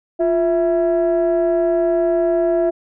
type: tone pair together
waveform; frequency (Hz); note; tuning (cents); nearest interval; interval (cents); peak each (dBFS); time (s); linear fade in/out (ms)
sine; 349.3 / 659.3; F4 / E5; 0 / 0; major seventh; 1100; -15; 0.19-2.71; 20
effects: tanh soft clip ceiling -10 dBFS